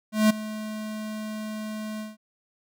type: tone with ADSR envelope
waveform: square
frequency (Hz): 215.3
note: A3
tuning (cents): -37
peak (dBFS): -15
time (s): 0.12-2.17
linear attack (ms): 180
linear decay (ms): 10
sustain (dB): -17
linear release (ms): 170
effects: none